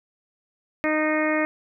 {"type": "harmonic tone", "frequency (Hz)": 308.4, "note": "D#4", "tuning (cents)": -15, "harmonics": [1, 2, 3, 4, 5, 6, 7, 8], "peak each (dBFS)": [-24, -25, -34, -31, -35, -28, -30, -36], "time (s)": [0.84, 1.45], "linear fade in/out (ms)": 0, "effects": []}